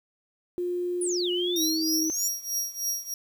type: tone with pitch glide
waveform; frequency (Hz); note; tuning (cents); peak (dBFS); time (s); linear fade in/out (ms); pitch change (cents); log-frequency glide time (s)
sine; 355.1 to 318.2; F4 to D#4; +29 to +39; -26; 0.58-2.1; 0; -190; 1.54-1.61
type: exponential two-way sweep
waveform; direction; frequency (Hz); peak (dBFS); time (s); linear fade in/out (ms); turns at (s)
sine; down then up; 10290 to 2861 to 7240; -28; 1.01-2.28; 5; 1.31
type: tone with tremolo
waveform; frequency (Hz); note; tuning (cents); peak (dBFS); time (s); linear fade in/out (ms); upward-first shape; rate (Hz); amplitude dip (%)
sawtooth; 5660; F8; +22; -22; 1.56-3.14; 2; triangle; 3.2; 90
effects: 9-bit